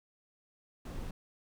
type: noise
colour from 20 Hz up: brown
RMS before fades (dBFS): -40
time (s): 0.85-1.11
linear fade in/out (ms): 5
effects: none